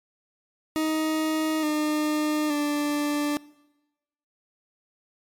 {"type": "tone with pitch steps", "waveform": "40% pulse", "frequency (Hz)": [313.7, 303.4, 293.4], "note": ["D#4", "D#4", "D4"], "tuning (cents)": [14, -44, -2], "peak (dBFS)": -22, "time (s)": [0.76, 3.37], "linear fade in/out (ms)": 0, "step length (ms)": 870, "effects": ["noise-tail reverb RT60 1.0 s tail -22 dB re dry", "MP3 96 kbps"]}